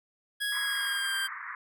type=tone with pitch glide; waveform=25% pulse; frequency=1661.2 to 1584.4 Hz; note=G#6 to G6; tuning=0 to +18 cents; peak=-25 dBFS; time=0.4-1.28 s; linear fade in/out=20 ms; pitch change=-82 cents; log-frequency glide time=0.57-1.16 s
type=band-pass noise; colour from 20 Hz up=white; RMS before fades=-40 dBFS; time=0.52-1.55 s; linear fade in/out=2 ms; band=990 to 2100 Hz; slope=96 dB/octave
effects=none